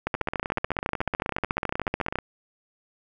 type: two click trains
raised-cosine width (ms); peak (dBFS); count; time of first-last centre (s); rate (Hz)
0.5; -10 / -13; 30 / 34; 0.07-2.156 / 0.15-2.187; 13.9 / 16.2
effects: none